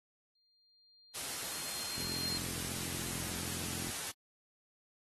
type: tone with exponential growth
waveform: sine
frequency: 4200 Hz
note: C8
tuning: 6 cents sharp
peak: -34 dBFS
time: 0.35-2.38 s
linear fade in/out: 5 ms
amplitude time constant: 440 ms
type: noise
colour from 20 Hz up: white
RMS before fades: -40 dBFS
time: 1.14-4.12 s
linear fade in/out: 20 ms
type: click train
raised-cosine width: 3 ms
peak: -32 dBFS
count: 84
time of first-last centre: 1.98-3.892 s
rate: 43.4 Hz
effects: high-pass 60 Hz 12 dB/octave + AAC 32 kbps